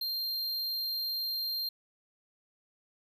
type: tone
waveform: square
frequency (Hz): 4186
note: C8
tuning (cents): 0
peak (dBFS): -32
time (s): 0.01-1.69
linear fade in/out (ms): 5
effects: 12-bit